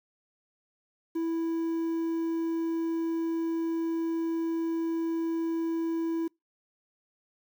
triangle tone with quantisation, 329.6 Hz, E4, in tune, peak -25 dBFS, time 1.15-6.28 s, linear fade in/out 10 ms, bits 9, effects noise-tail reverb RT60 0.2 s tail -26 dB re dry

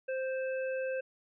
harmonic tone, 523.3 Hz, C5, in tune, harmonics 1 / 3 / 5, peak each -32 / -42 / -46 dBFS, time 0.08-1.01 s, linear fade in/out 10 ms, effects none

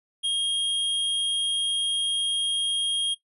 square tone, 3246 Hz, G#7, 40 cents flat, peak -23 dBFS, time 0.23-3.15 s, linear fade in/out 20 ms, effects noise-tail reverb RT60 0.1 s tail -17 dB re dry + resampled to 32000 Hz

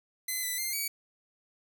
5% pulse tone with pitch steps, 2038 / 1996 / 2102 / 2269 Hz, C7 / B6 / C7 / C#7, -46 / +18 / +7 / +40 cents, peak -21 dBFS, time 0.28-0.88 s, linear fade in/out 5 ms, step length 150 ms, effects 10-bit

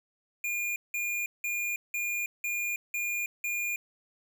square tone bursts, 2420 Hz, D#7, 49 cents flat, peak -30 dBFS, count 7, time 0.44-3.76 s, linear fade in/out 2 ms, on 320 ms, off 180 ms, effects none

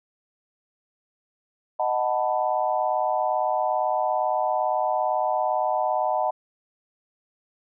sine chord, B dominant seventh, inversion first, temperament equal, 622.3 / 740 / 880 / 987.8 Hz, D#5 / F#5 / A5 / B5, 0 / 0 / 0 / 0 cents, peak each -26 / -25 / -27 / -30 dBFS, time 1.79-6.31 s, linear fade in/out 10 ms, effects none

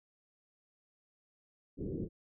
white low-pass noise, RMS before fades -38 dBFS, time 1.77-2.09 s, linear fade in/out 50 ms, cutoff 430 Hz, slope 48 dB/octave, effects none

